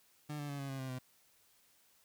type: tone with pitch steps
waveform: 30% pulse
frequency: 149.2 / 145.46 / 141.81 / 138.25 / 134.78 / 131.4 / 128.1 Hz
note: D3 / D3 / C#3 / C#3 / C#3 / C3 / C3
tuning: +28 / -16 / +40 / -4 / -48 / +8 / -36 cents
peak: -37 dBFS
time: 0.29-0.99 s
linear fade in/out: 10 ms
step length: 100 ms
effects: white hiss -69 dBFS RMS until 2.04 s